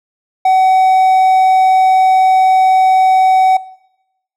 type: tone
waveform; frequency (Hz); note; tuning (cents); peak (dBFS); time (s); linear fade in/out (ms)
triangle; 754; F#5; +32; -5; 0.45-3.57; 5
effects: noise-tail reverb RT60 0.9 s tail -21 dB re dry